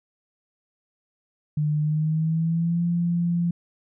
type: tone with pitch glide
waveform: sine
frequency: 150.6 to 172 Hz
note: D3 to F3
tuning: +44 to -26 cents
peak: -20 dBFS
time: 1.57-3.51 s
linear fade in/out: 5 ms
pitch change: +230 cents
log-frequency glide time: 1.79-2.83 s
effects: none